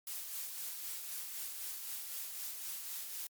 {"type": "noise with tremolo", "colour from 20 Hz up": "blue", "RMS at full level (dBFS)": -41, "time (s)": [0.07, 3.27], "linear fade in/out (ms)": 2, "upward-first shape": "sine", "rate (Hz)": 3.9, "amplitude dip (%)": 35, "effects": ["MP3 96 kbps"]}